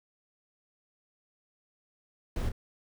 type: noise with echo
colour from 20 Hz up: brown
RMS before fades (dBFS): -31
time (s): 2.36-2.49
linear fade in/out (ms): 2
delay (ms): 29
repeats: 1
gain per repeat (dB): -7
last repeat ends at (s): 2.519
effects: none